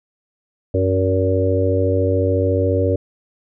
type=harmonic tone with a mistuned harmonic; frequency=94 Hz; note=F#2; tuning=28 cents sharp; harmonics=1 / 3 / 4 / 5 / 6; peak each=-18 / -23 / -24 / -20 / -22 dBFS; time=0.74-2.96 s; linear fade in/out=5 ms; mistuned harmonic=6; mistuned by=+20 cents; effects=none